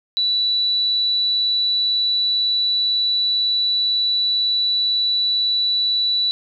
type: tone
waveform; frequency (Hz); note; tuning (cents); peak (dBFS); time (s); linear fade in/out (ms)
sine; 3951; B7; 0; -16; 0.17-6.31; 0
effects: none